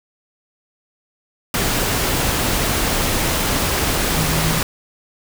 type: tone in noise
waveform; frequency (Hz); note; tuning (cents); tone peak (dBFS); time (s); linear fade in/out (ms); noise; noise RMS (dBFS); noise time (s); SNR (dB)
sine; 160; D#3; +49; -20; 4.17-4.58; 2; pink; -19; 1.54-4.63; -4
effects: none